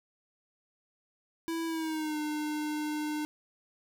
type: tone with pitch glide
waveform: square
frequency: 329.6 to 302.2 Hz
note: E4 to D4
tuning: 0 to +50 cents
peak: -32 dBFS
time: 1.48-3.25 s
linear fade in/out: 0 ms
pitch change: -150 cents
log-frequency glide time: 1.66-2.18 s
effects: none